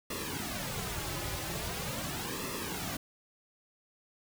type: noise with flanger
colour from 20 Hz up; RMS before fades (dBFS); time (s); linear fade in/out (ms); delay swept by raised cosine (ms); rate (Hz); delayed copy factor
pink; -37; 0.1-2.97; 5; 1.3 to 4.4; 0.42; -0.75
effects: none